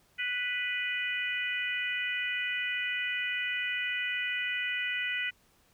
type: harmonic tone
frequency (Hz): 493.9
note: B4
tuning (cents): 0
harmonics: 3 / 4 / 5 / 6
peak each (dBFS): -37 / -33 / -35 / -38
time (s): 0.18-5.31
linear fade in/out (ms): 20
effects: pink hiss -66 dBFS RMS until 5.73 s